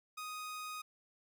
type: tone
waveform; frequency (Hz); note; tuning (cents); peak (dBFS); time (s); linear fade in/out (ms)
sawtooth; 1247; D#6; +3; -38; 0.17-0.82; 10
effects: none